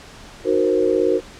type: chord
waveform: sine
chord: C half-diminished seventh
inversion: first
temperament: equal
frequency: 311.1 / 370 / 466.2 / 523.3 Hz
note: Eb4 / Gb4 / Bb4 / C5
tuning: 0 / 0 / 0 / 0 cents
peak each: -23 / -19 / -19 / -22 dBFS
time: 0.44-1.21 s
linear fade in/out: 50 ms
effects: pink hiss -41 dBFS RMS until 1.39 s + low-pass 7000 Hz 12 dB/octave